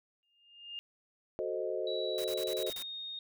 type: tone with exponential growth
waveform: sine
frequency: 2820 Hz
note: F7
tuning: 16 cents sharp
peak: -37 dBFS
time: 0.23-0.79 s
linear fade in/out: 0 ms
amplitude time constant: 120 ms
type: chord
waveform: sine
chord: F# diminished seventh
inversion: none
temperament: equal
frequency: 370 / 440 / 523.3 / 622.3 Hz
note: F#4 / A4 / C5 / Eb5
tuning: 0 / 0 / 0 / 0 cents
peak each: -38 dBFS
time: 1.39-2.7 s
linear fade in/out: 0 ms
type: tone with pitch glide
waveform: sine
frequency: 3912 to 3705 Hz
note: B7 to A#7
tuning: -17 to -11 cents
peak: -39 dBFS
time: 1.87-3.19 s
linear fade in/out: 2 ms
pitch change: -94 cents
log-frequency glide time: 2.57-2.74 s
type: noise bursts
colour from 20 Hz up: white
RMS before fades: -44 dBFS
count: 7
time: 2.18-2.824 s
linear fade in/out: 0 ms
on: 62 ms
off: 35 ms
effects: none